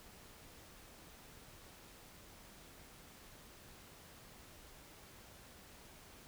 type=silence; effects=pink hiss -58 dBFS RMS until 6.27 s